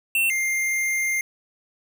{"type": "tone pair in turn", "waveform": "square", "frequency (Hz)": [2700, 2107], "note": ["E7", "C7"], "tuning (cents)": [41, 12], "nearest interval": "major third", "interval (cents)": 429, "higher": "first", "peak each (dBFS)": [-19, -22], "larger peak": "first", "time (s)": [[0.15, 0.3], [0.3, 1.21]], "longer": "second", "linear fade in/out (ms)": 2, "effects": []}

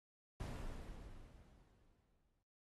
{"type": "noise with exponential decay", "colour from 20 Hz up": "brown", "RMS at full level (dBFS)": -42, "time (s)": [0.4, 2.43], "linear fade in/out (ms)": 2, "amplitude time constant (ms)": 440, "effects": ["AAC 32 kbps"]}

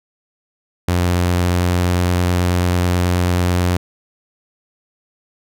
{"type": "tone with pitch glide", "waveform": "sawtooth", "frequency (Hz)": [88.5, 89.06], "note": ["F2", "F2"], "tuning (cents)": [23, 34], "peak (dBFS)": -10, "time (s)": [0.88, 3.77], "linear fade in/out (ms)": 5, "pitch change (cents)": 11, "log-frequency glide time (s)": [1.2, 1.97], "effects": []}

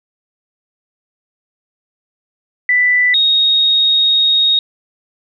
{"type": "tone pair in turn", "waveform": "sine", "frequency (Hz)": [1983, 3743], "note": ["B6", "A#7"], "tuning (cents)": [7, 6], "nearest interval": "major seventh", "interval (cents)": 1099, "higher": "second", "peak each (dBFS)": -9, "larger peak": "neither", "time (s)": [[2.69, 3.14], [3.14, 4.59]], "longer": "second", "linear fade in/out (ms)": 2, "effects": []}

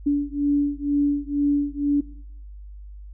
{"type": "beating tone pair", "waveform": "sine", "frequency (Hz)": [286.5, 288.6], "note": ["D4", "D4"], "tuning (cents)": [-43, -30], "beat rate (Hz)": 2.1, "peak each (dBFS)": -22, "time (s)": [0.06, 2.01], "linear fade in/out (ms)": 10, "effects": ["noise-tail reverb RT60 0.7 s tail -20 dB re dry", "added 50 Hz sine -37 dBFS peak until 3.13 s"]}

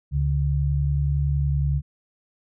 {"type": "tone pair together", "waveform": "sine", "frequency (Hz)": [71.3, 142.11], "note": ["C#2", "C#3"], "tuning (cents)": [49, 43], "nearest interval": "octave", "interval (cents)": 1194, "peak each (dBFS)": -22, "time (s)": [0.11, 1.82], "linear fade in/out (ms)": 50, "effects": []}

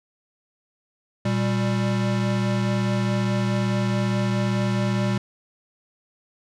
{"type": "tone pair together", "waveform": "square", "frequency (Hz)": [119, 196.75], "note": ["A#2", "G3"], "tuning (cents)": [36, 7], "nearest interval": "major sixth", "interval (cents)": 871, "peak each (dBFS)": -24, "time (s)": [1.25, 5.18], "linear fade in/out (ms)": 5, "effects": ["low-pass 6000 Hz 12 dB/octave"]}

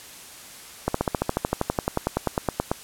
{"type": "slowing click train", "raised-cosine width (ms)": 1, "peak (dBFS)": -7, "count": 22, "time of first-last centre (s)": [0.88, 2.715], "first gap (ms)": 64, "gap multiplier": 1.03, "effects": ["white hiss -43 dBFS RMS until 2.83 s", "low-pass 12000 Hz 12 dB/octave"]}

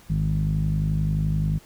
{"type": "tone with low-pass filter", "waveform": "sawtooth", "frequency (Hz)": 51.5, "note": "G#1", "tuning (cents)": -14, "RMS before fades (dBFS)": -23, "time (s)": [0.09, 1.59], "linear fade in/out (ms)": 20, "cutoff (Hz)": 170, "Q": 8.1, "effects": ["pink hiss -52 dBFS RMS until 1.65 s"]}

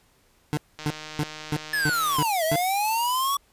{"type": "tone bursts", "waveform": "25% pulse", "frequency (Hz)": 149.6, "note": "D3", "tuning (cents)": 32, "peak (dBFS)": -19, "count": 7, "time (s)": [0.53, 2.557], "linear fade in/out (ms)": 0, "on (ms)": 41, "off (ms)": 290}
{"type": "click train", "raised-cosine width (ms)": 0.2, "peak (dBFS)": -20, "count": 213, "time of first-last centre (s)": [0.79, 2.167], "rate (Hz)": 154}
{"type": "linear two-way sweep", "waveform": "square", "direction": "down then up", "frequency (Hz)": [1750, 622.3, 1140], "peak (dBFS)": -23, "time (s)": [1.73, 3.37], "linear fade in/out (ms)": 5, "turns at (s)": 2.44}
{"type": "noise", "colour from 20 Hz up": "violet", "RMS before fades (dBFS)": -31, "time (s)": [1.93, 3.35], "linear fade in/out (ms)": 0}
{"effects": ["pink hiss -62 dBFS RMS until 3.52 s", "resampled to 32000 Hz"]}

